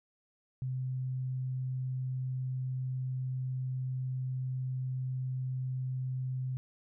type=tone; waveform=sine; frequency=129.1 Hz; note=C3; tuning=23 cents flat; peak=-32 dBFS; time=0.62-6.57 s; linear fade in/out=0 ms; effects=none